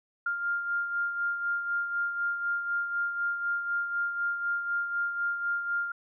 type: beating tone pair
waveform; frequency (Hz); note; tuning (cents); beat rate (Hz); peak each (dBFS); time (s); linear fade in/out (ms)
sine; 1400 / 1404; F6 / F6; +4 / +9; 4; -28 / -37; 0.26-5.92; 5
effects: none